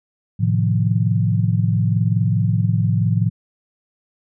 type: chord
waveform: sine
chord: F dominant seventh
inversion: first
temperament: equal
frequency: 110 / 130.81 / 155.56 / 174.61 Hz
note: A2 / C3 / Eb3 / F3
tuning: 0 / 0 / 0 / 0 cents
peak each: -17 / -23 / -23 / -21 dBFS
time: 0.39-3.3 s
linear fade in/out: 20 ms
effects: none